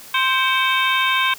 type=harmonic tone with a mistuned harmonic; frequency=523.3 Hz; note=C5; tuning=in tune; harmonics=2 / 3 / 4 / 5 / 6 / 7; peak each=-20 / -22 / -23 / -24 / -25 / -25 dBFS; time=0.14-1.34 s; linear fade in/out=5 ms; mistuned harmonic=4; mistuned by=+130 cents; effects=white hiss -40 dBFS RMS until 1.38 s